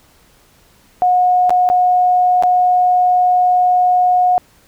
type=tone with dropouts; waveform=sine; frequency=725 Hz; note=F#5; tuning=35 cents flat; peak=-9 dBFS; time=1.02-4.38 s; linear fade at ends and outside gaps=0 ms; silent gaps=1.495-1.505 / 1.69-1.7 / 2.425-2.435 s; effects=pink hiss -51 dBFS RMS until 4.67 s